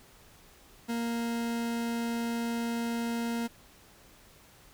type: tone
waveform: 40% pulse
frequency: 233.1 Hz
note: A#3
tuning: in tune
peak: -29 dBFS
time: 0.88-3.48 s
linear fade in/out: 20 ms
effects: pink hiss -57 dBFS RMS until 4.73 s